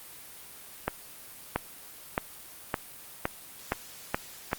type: accelerating click train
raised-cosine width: 0.5 ms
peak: -10 dBFS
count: 8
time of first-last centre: 0.88-4.531 s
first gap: 680 ms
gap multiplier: 0.91
effects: white hiss -47 dBFS RMS until 4.58 s + Opus 32 kbps